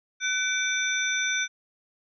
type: tone cluster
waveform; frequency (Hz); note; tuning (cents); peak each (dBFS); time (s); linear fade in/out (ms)
sine; 1510 / 2313 / 3564 / 5930; F#6 / D7 / A7 / F#8; +35 / -27 / +22 / +3; -28 / -29 / -31 / -31; 0.2-1.48; 50
effects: none